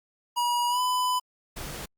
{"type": "tone with pitch glide", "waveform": "square", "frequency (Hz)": [963, 1001], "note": ["B5", "B5"], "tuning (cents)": [-44, 23], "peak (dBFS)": -24, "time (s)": [0.36, 1.2], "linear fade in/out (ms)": 20, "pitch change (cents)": 67, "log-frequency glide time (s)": [0.69, 0.8]}
{"type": "noise", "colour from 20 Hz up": "pink", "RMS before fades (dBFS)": -37, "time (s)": [1.56, 1.86], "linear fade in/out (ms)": 10}
{"effects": ["Opus 48 kbps"]}